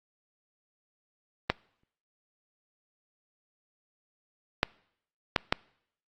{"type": "clicks", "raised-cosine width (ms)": 0.3, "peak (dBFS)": -6, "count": 4, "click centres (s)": [1.5, 4.631, 5.362, 5.525], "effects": ["noise-tail reverb RT60 0.7 s tail -25 dB re dry", "Opus 24 kbps"]}